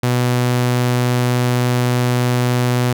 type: tone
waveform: sawtooth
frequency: 123.47 Hz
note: B2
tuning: in tune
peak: -10 dBFS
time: 0.03-2.93 s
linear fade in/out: 5 ms
effects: none